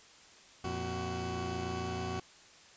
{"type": "tone cluster", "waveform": "20% pulse", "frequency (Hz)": [86.6, 115.8, 374.4], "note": ["F2", "A#2", "F#4"], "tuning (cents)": [-14, -11, 20], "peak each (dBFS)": [-34, -37, -33], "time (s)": [0.64, 2.2], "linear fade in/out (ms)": 5, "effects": ["white hiss -57 dBFS RMS until 2.76 s", "resampled to 16000 Hz"]}